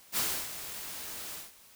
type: noise with ADSR envelope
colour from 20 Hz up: white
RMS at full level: -29 dBFS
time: 0.12-1.53 s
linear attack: 50 ms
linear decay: 310 ms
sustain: -12 dB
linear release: 180 ms
effects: white hiss -57 dBFS RMS until 1.75 s